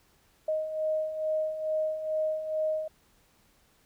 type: beating tone pair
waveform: sine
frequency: 622.3 / 624.6 Hz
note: D#5 / D#5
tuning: 0 / +7 cents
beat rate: 2.3 Hz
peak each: -35 / -28 dBFS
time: 0.48-2.88 s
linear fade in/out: 5 ms
effects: pink hiss -65 dBFS RMS until 3.85 s